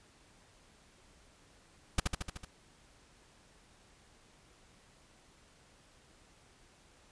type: noise with echo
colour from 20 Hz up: pink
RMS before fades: -26 dBFS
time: 1.98-2 s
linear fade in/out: 5 ms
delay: 75 ms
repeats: 6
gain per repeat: -3 dB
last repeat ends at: 2.45 s
effects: pink hiss -63 dBFS RMS until 7.11 s + resampled to 22050 Hz